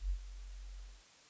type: tone with ADSR envelope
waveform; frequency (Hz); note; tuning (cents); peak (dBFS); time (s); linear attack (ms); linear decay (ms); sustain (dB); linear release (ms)
sine; 46.25; F#1; 0; -30; 0-1.04; 100; 82; -15; 240
effects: white hiss -61 dBFS RMS until 1.29 s + resampled to 16000 Hz